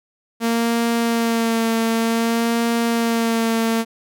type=tone with vibrato; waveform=sawtooth; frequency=229.8 Hz; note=A#3; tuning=25 cents flat; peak=-13 dBFS; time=0.4-3.85 s; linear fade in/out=50 ms; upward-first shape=sine; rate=0.54 Hz; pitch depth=23 cents each way; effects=none